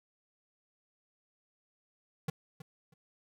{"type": "tone with echo", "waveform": "square", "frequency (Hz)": 156, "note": "D#3", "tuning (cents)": 5, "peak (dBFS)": -31, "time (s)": [2.28, 2.3], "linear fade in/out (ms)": 5, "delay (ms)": 320, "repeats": 2, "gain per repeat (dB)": -14, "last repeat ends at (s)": 2.94, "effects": []}